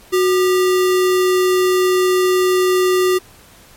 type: tone with sample-and-hold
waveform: sine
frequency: 368.2 Hz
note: F#4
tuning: 8 cents flat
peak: -11 dBFS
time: 0.12-3.19 s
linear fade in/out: 20 ms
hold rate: 1575 Hz
effects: pink hiss -45 dBFS RMS until 3.76 s + MP3 64 kbps